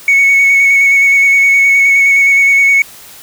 sine tone with vibrato, 2217 Hz, C#7, in tune, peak -3 dBFS, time 0.08-2.82 s, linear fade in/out 2 ms, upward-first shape square, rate 9.6 Hz, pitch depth 13 cents each way, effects tanh soft clip ceiling -3 dBFS + white hiss -35 dBFS RMS until 3.22 s

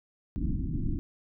pink low-pass noise, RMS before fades -30 dBFS, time 0.36-0.99 s, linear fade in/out 0 ms, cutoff 330 Hz, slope 96 dB/octave, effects none

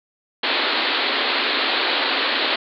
white band-pass noise, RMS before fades -21 dBFS, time 0.43-2.56 s, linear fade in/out 5 ms, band 240 to 4400 Hz, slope 96 dB/octave, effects none

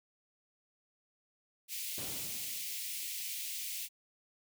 white high-pass noise, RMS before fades -40 dBFS, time 1.68-3.89 s, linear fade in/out 50 ms, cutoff 2100 Hz, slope 48 dB/octave
brown noise with exponential decay, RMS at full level -36 dBFS, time 1.98-3.09 s, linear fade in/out 1 ms, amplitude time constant 240 ms
effects high-pass 150 Hz 12 dB/octave

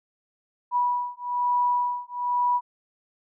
sine beating tone pair, 977 / 978.1 Hz, B5 / B5, -19 / -17 cents, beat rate 1.1 Hz, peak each -25 dBFS, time 0.71-2.61 s, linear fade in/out 50 ms, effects none

